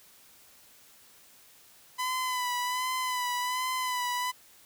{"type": "tone with vibrato", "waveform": "sawtooth", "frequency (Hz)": 1003, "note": "B5", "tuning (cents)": 26, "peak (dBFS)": -25, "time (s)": [1.98, 4.32], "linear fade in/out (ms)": 20, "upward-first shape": "sine", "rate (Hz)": 1.3, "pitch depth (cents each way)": 37, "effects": ["white hiss -57 dBFS RMS until 4.65 s"]}